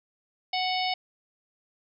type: harmonic tone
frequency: 740 Hz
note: F#5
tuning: in tune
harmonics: 1 / 3 / 4 / 5 / 6 / 7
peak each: -28 / -33 / -34 / -35 / -36 / -36 dBFS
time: 0.53-0.94 s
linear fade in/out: 5 ms
effects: none